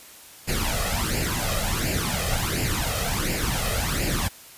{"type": "noise with flanger", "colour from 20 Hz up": "pink", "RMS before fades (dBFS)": -25, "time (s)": [0.47, 4.29], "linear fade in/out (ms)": 20, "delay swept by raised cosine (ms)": [0.41, 1.61], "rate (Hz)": 1.4, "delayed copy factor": 0.7, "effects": ["white hiss -46 dBFS RMS until 4.57 s", "resampled to 32000 Hz"]}